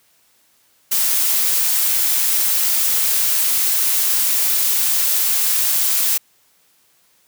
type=noise; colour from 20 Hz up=blue; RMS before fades=-17 dBFS; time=0.91-6.18 s; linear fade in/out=10 ms; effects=white hiss -58 dBFS RMS until 7.27 s + high-pass 60 Hz 12 dB/octave